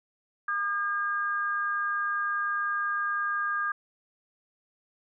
sine tone pair together, 1212 / 1617.8 Hz, D#6 / G#6, -46 / -46 cents, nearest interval perfect fourth, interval 500 cents, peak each -29 / -29 dBFS, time 0.48-3.72 s, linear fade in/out 5 ms, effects none

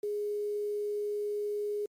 sine tone with quantisation, 414.8 Hz, G#4, 2 cents flat, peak -30 dBFS, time 0.03-1.86 s, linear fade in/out 5 ms, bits 9, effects MP3 64 kbps

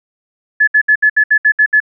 sine tone bursts, 1716 Hz, A6, 44 cents flat, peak -6 dBFS, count 9, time 0.6-1.803 s, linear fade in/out 10 ms, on 75 ms, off 66 ms, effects none

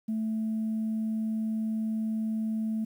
sine tone, 220 Hz, A3, in tune, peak -26 dBFS, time 0.08-2.85 s, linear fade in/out 10 ms, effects tanh soft clip ceiling -24 dBFS + 10-bit

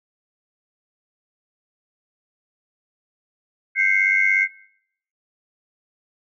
sine tone cluster, 1562 / 2081 / 2178 Hz, G6 / C7 / C#7, -7 / -10 / -31 cents, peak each -22 / -19 / -18 dBFS, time 3.75-4.48 s, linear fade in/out 50 ms, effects noise-tail reverb RT60 0.7 s tail -22 dB re dry + tanh soft clip ceiling -6 dBFS

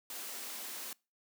white high-pass noise, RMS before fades -43 dBFS, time 0.1-0.93 s, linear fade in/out 2 ms, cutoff 200 Hz, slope 96 dB/octave, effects noise-tail reverb RT60 0.3 s tail -25 dB re dry

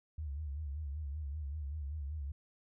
sine tone with vibrato, 73.42 Hz, D2, in tune, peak -37 dBFS, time 0.18-2.32 s, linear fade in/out 5 ms, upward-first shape sine, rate 5.2 Hz, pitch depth 120 cents each way, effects none

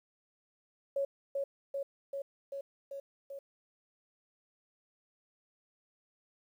sine tone with echo, 554.4 Hz, C#5, in tune, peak -29 dBFS, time 0.96-1.05 s, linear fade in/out 5 ms, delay 390 ms, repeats 6, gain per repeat -2 dB, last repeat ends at 3.39 s, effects 11-bit

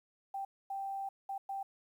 sine tone bursts at uneven times, 784 Hz, G5, in tune, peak -36 dBFS, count 4, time 0.34-0.45 / 0.7-1.09 / 1.29-1.38 / 1.49-1.63 s, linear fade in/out 5 ms, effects 11-bit

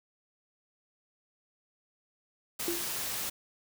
white noise, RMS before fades -35 dBFS, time 2.59-3.3 s, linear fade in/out 10 ms
sine tone with exponential decay, 342.8 Hz, F4, 32 cents flat, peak -27 dBFS, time 2.68-2.93 s, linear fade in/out 1 ms, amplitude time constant 54 ms
effects none

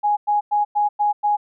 sine tone bursts, 830.6 Hz, G#5, in tune, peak -15 dBFS, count 6, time 0.03-1.37 s, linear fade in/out 20 ms, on 140 ms, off 100 ms, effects none

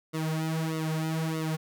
sawtooth tone with flanger, 159.3 Hz, D#3, 41 cents sharp, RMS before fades -30 dBFS, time 0.13-1.57 s, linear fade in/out 20 ms, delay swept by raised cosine 1.2 to 4.5 ms, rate 1.6 Hz, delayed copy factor -1, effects none

